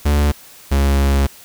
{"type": "tone pair in turn", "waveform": "45% pulse", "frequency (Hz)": [72.9, 69.37], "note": ["D2", "C#2"], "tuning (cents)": [-12, 2], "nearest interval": "minor second", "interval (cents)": 86, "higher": "first", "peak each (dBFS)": -12, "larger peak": "neither", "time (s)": [[0.05, 0.32], [0.71, 1.27]], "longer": "second", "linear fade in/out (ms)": 10, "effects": ["white hiss -42 dBFS RMS until 1.44 s"]}